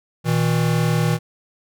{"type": "tone pair together", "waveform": "square", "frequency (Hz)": [120.1, 160.31], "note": ["B2", "E3"], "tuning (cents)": [-48, -48], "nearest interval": "perfect fourth", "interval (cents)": 500, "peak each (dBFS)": [-21, -19], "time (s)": [0.24, 1.19], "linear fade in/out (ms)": 50, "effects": []}